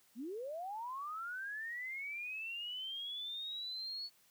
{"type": "linear sweep", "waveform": "sine", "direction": "up", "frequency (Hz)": [209, 4435], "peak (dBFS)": -40, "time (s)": [0.15, 4.1], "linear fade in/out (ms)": 50, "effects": ["white hiss -69 dBFS RMS until 4.3 s", "high-pass 80 Hz 12 dB/octave"]}